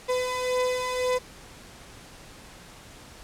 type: beating tone pair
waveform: 35% pulse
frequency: 502 / 503.9 Hz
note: B4 / B4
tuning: +28 / +35 cents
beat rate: 1.9 Hz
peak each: -29 / -24 dBFS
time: 0.08-1.19 s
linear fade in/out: 20 ms
effects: pink hiss -47 dBFS RMS until 3.23 s + low-pass 10000 Hz 12 dB/octave